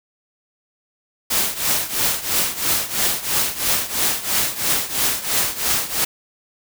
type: noise with tremolo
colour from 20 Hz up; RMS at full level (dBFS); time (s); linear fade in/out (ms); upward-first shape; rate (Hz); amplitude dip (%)
white; -17; 1.3-6.05; 10; triangle; 3; 85
effects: none